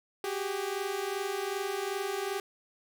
sawtooth tone pair together, 380.8 / 403.4 Hz, F#4 / G4, +50 / +50 cents, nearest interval minor second, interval 100 cents, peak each -31 / -30 dBFS, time 0.24-2.4 s, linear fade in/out 2 ms, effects none

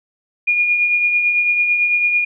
sine tone with tremolo, 2432 Hz, D#7, 40 cents flat, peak -11 dBFS, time 0.47-2.25 s, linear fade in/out 10 ms, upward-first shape triangle, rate 9 Hz, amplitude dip 45%, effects none

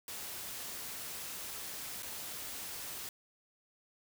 white noise with dropouts, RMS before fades -43 dBFS, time 0.08-3.09 s, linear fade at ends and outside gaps 1 ms, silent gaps 2.024-2.03 s, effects none

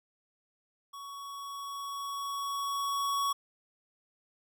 square tone with level ramp, 1119 Hz, C#6, 16 cents sharp, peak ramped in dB -43 to -28 dBFS, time 0.93-3.33 s, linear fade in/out 10 ms, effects none

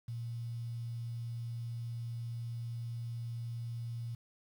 sine tone with quantisation, 117.3 Hz, A#2, 11 cents sharp, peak -37 dBFS, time 0.08-4.15 s, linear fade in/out 5 ms, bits 10, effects none

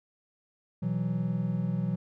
triangle chord, B suspended fourth, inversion none, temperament just, 123.47 / 164.63 / 185.21 Hz, B2 / E3 / F#3, 0 / -2 / +2 cents, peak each -31 / -29 / -29 dBFS, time 0.82-1.96 s, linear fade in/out 10 ms, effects none

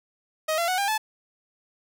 sawtooth tone with pitch steps, 628 / 680.9 / 738.2 / 800.4 / 867.8 Hz, D#5 / F5 / F#5 / G5 / A5, +16 / -44 / -4 / +36 / -24 cents, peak -19 dBFS, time 0.48-0.98 s, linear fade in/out 10 ms, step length 100 ms, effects none

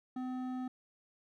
sine tone with hard clipping, 254.9 Hz, C4, 45 cents flat, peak -38 dBFS, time 0.16-0.68 s, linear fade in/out 5 ms, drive 10 dB, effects none

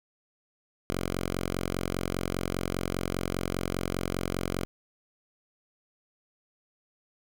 5% pulse tone, 45 Hz, F#1, 47 cents flat, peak -18 dBFS, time 0.9-4.65 s, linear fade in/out 0 ms, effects none

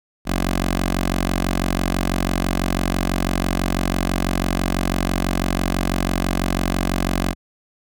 10% pulse tone with notch filter, 46.05 Hz, F#1, 7 cents flat, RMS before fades -21 dBFS, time 0.25-7.35 s, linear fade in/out 50 ms, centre 110 Hz, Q 0.96, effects none

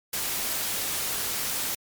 white noise, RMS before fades -29 dBFS, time 0.13-1.75 s, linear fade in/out 5 ms, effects MP3 96 kbps

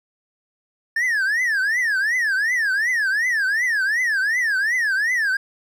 triangle tone with vibrato, 1754 Hz, A6, 6 cents flat, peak -16 dBFS, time 0.96-5.37 s, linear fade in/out 5 ms, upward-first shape triangle, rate 2.7 Hz, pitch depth 280 cents each way, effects none

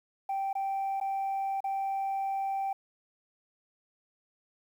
sine tone with dropouts, 781 Hz, G5, 7 cents flat, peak -27 dBFS, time 0.29-2.73 s, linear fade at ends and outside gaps 5 ms, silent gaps 0.53-0.552 / 1.001-1.011 / 1.605-1.641 s, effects tanh soft clip ceiling -27 dBFS + 10-bit

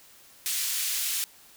white band-pass noise, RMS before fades -29 dBFS, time 0.46-1.24 s, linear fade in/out 0 ms, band 2400 to 16000 Hz, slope 12 dB/octave, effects white hiss -54 dBFS RMS until 1.56 s

